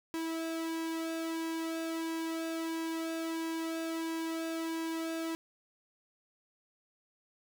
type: tone with flanger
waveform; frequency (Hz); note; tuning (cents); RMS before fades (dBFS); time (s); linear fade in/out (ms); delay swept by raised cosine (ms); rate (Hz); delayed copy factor
sawtooth; 326.5; E4; -17; -36; 0.14-5.35; 0; 1.4 to 2.12; 1.5; -0.65
effects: none